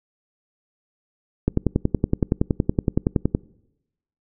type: click train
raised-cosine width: 3 ms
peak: -5 dBFS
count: 21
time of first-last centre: 1.48-3.349 s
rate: 10.7 Hz
effects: noise-tail reverb RT60 0.9 s tail -24 dB re dry